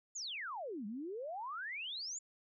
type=exponential two-way sweep; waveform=sine; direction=down then up; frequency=7310 to 196.4 to 7310 Hz; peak=-40 dBFS; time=0.15-2.19 s; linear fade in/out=10 ms; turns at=0.86 s; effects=none